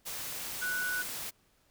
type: tone in noise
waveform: sine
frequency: 1480 Hz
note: F#6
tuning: in tune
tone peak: -31 dBFS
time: 0.61-1.03 s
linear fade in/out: 20 ms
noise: white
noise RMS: -39 dBFS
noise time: 0.05-1.31 s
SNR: +5 dB
effects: pink hiss -69 dBFS RMS until 1.7 s